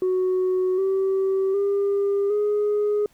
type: tone with pitch steps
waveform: sine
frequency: 370 / 384.8 / 400.2 / 416.3 Hz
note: F#4 / G4 / G4 / G#4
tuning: 0 / -32 / +36 / +4 cents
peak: -17 dBFS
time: 0.02-3.06 s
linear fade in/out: 2 ms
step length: 760 ms
effects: tanh soft clip ceiling -17 dBFS + pink hiss -60 dBFS RMS until 3.13 s